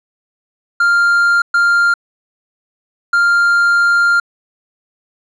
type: tone bursts at uneven times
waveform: triangle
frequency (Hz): 1396.9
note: F6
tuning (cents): 0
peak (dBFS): -7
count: 3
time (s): 0.8-1.42 / 1.54-1.94 / 3.13-4.2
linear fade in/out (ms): 5
effects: resampled to 22050 Hz